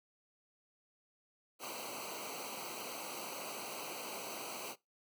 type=noise with comb filter; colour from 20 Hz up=pink; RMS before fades=-44 dBFS; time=1.59-4.76 s; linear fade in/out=50 ms; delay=0.57 ms; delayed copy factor=-0.9; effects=noise-tail reverb RT60 0.2 s tail -21 dB re dry + high-pass 200 Hz 12 dB/octave